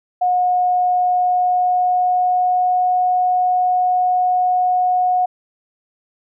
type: tone with pitch glide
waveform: sine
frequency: 724 to 729 Hz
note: F#5 to F#5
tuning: -38 to -26 cents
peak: -13 dBFS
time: 0.21-5.26 s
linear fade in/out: 10 ms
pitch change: +12 cents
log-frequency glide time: 1.14-2.88 s
effects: none